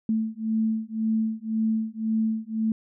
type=beating tone pair; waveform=sine; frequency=220 / 221.9 Hz; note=A3 / A3; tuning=0 / +15 cents; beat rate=1.9 Hz; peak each=-26 dBFS; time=0.09-2.72 s; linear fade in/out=2 ms; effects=none